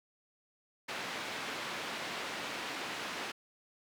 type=band-pass noise; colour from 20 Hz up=white; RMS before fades=-40 dBFS; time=0.88-3.32 s; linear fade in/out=10 ms; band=190 to 2800 Hz; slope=12 dB/octave; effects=none